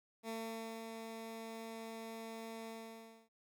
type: tone with ADSR envelope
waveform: 15% pulse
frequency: 225.3 Hz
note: A3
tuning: 41 cents sharp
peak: -34 dBFS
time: 0.23-3.29 s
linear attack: 58 ms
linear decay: 520 ms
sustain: -5 dB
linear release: 610 ms
effects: none